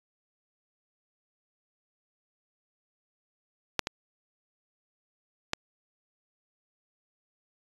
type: clicks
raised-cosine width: 0.2 ms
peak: -6 / -13 / -9 dBFS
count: 3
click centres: 3.793 / 3.871 / 5.534 s
effects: resampled to 24000 Hz